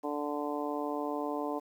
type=harmonic tone; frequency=146.83 Hz; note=D3; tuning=in tune; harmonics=2 / 3 / 4 / 5 / 6 / 7; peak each=-36 / -38 / -39 / -40 / -41 / -41 dBFS; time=0.03-1.6 s; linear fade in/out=20 ms; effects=10-bit